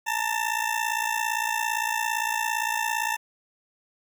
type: ring-modulated tone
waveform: 20% pulse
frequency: 893 Hz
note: A5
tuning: 25 cents sharp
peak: -17 dBFS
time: 0.06-3.17 s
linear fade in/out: 20 ms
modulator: 28.8 Hz
effects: none